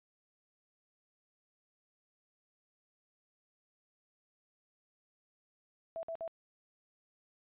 sine tone bursts, 659.3 Hz, E5, in tune, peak -37 dBFS, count 3, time 5.96-6.278 s, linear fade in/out 0 ms, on 70 ms, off 54 ms, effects resampled to 8000 Hz

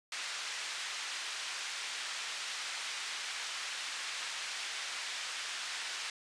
pink band-pass noise, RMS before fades -40 dBFS, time 0.12-6.1 s, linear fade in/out 2 ms, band 1700 to 6300 Hz, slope 12 dB/octave, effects resampled to 22050 Hz

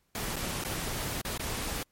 pink noise with dropouts, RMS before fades -34 dBFS, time 0.15-1.83 s, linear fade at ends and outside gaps 2 ms, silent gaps 0.359-0.364 / 0.639-0.648 / 1.215-1.249 / 1.377-1.395 s, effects pink hiss -73 dBFS RMS until 1.91 s + MP3 64 kbps

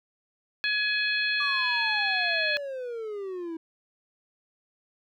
harmonic tone, 843 Hz, G#5, 26 cents sharp, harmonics 2 / 3 / 4 / 5, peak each -27 / -29 / -33 / -32 dBFS, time 0.64-2.57 s, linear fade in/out 0 ms
triangle exponential sweep, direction down, 1174.7 to 321.4 Hz, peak -30 dBFS, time 1.4-3.57 s, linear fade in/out 5 ms
effects none

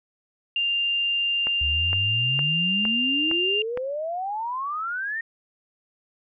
sine tone, 2794 Hz, F7, in tune, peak -21 dBFS, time 0.56-3.62 s, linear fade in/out 2 ms
click train, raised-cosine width 0.5 ms, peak -17 dBFS, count 6, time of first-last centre 1.47-3.774 s, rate 2.17 Hz
sine exponential sweep, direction up, 68.5 to 1864.7 Hz, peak -26 dBFS, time 1.61-5.21 s, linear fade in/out 5 ms
effects none

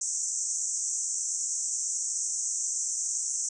pink band-pass noise, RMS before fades -31 dBFS, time 0.01-3.49 s, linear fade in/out 5 ms, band 5900 to 8200 Hz, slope 96 dB/octave, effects none

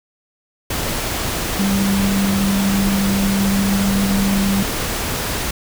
sine tone in noise, 196.9 Hz, G3, 8 cents sharp, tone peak -15 dBFS, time 1.59-4.63 s, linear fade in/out 5 ms, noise pink, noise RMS -22 dBFS, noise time 0.7-5.51 s, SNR +4 dB, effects none

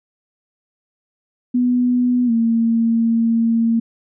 sine tone with pitch glide, 246.9 to 229 Hz, B3 to A#3, 0 to -31 cents, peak -13 dBFS, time 1.54-3.8 s, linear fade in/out 10 ms, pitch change -131 cents, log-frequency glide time 2.26-2.31 s, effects none

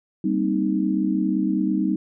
sine chord, C minor seventh, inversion second, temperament equal, 196 / 233.1 / 261.6 / 311.1 Hz, G3 / Bb3 / C4 / Eb4, 0 / 0 / 0 / 0 cents, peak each -23 / -29 / -26 / -23 dBFS, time 0.24-1.96 s, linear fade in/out 5 ms, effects none

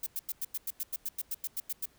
violet noise bursts, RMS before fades -34 dBFS, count 15, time 0.03-1.857 s, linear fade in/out 5 ms, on 35 ms, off 93 ms, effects pink hiss -65 dBFS RMS until 1.98 s

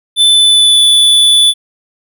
square tone with pitch glide, 3520 to 3470 Hz, A7 to A7, 0 to -25 cents, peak -5 dBFS, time 0.16-1.54 s, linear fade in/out 50 ms, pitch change -25 cents, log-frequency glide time 0.27-0.81 s, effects none

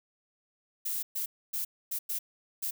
violet noise bursts at uneven times, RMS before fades -33 dBFS, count 6, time 0.85-1.03 / 1.15-1.26 / 1.53-1.65 / 1.91-1.99 / 2.09-2.19 / 2.62-2.71 s, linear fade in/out 10 ms, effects none

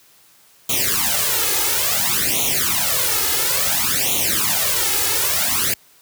white noise with flanger, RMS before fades -19 dBFS, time 0.69-5.74 s, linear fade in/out 5 ms, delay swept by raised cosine 0.3 to 2.4 ms, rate 0.58 Hz, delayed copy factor +0.95, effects white hiss -52 dBFS RMS until 6.01 s + high-pass 60 Hz 12 dB/octave

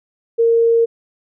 sine tone, 461.4 Hz, A#4, 18 cents flat, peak -10 dBFS, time 0.38-0.86 s, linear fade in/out 20 ms, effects none

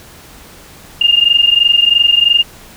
sine tone pair together, 2808 / 2831 Hz, F7 / F7, +9 / +23 cents, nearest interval unison, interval 14 cents, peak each -10 dBFS, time 1.01-2.43 s, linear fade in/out 5 ms, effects pink hiss -38 dBFS RMS until 2.76 s

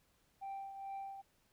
sine tone with tremolo, 784 Hz, G5, in tune, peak -38 dBFS, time 0.41-1.22 s, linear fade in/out 20 ms, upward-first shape triangle, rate 2.3 Hz, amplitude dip 65%, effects tanh soft clip ceiling -40 dBFS + pink hiss -74 dBFS RMS until 1.52 s

